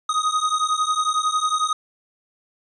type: beating tone pair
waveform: square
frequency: 1244.5 / 1255.5 Hz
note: D#6 / D#6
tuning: 0 / +15 cents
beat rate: 11 Hz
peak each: -23 dBFS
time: 0.09-1.73 s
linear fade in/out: 5 ms
effects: resampled to 22050 Hz